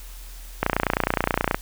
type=click train; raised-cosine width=0.5 ms; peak=-4 dBFS; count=28; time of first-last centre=0.63-1.545 s; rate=29.5 Hz; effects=added 41 Hz sine -37 dBFS peak until 1.61 s + white hiss -46 dBFS RMS until 1.61 s